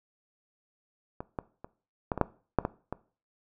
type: clicks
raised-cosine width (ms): 1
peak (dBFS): -22 / -18 / -27 / -14 / -19 / -8 / -7 / -14 / -19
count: 9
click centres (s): 1.205 / 1.388 / 1.645 / 2.118 / 2.177 / 2.213 / 2.587 / 2.651 / 2.926
effects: noise-tail reverb RT60 0.4 s tail -19 dB re dry